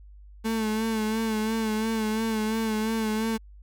35% pulse tone with vibrato, 220 Hz, A3, in tune, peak -23 dBFS, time 0.44-3.38 s, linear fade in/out 20 ms, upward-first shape sine, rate 2.9 Hz, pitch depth 42 cents each way, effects added 50 Hz sine -45 dBFS peak until 3.62 s

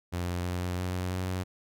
sawtooth tone with pitch steps, 88.3 / 89.58 / 90.89 / 92.21 Hz, F2 / F2 / F#2 / F#2, +20 / +44 / -30 / -5 cents, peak -26 dBFS, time 0.12-1.44 s, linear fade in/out 20 ms, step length 330 ms, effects none

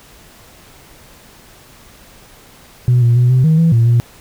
sine tone with pitch steps, 123.5 / 118.8 / 123 / 128.2 / 158.6 / 165 / 115.8 / 118.8 Hz, B2 / A#2 / B2 / C3 / D#3 / E3 / A#2 / A#2, 0 / +33 / -7 / -35 / +33 / +2 / -11 / +33 cents, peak -6 dBFS, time 2.88-4 s, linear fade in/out 0 ms, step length 140 ms, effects tanh soft clip ceiling -5 dBFS + pink hiss -43 dBFS RMS until 4.2 s

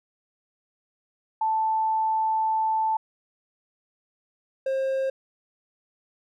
sine / triangle tone pair in turn, 880 / 533.2 Hz, A5 / C5, 0 / +33 cents, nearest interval major sixth, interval 867 cents, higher first, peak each -21 dBFS, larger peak neither, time 1.41-2.97 / 4.66-5.1 s, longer first, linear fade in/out 5 ms, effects none

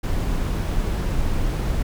brown noise, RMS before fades -22 dBFS, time 0.03-1.83 s, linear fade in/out 10 ms, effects none

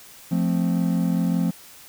triangle chord, F major, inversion none, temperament equal, 174.61 / 220 / 261.6 Hz, F3 / A3 / C4, 0 / 0 / 0 cents, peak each -19 / -24 / -24 dBFS, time 0.31-1.51 s, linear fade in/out 10 ms, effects white hiss -46 dBFS RMS until 1.88 s

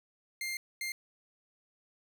sawtooth tone bursts at uneven times, 2107 Hz, C7, 12 cents sharp, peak -31 dBFS, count 2, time 0.41-0.57 / 0.81-0.92 s, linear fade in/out 2 ms, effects none

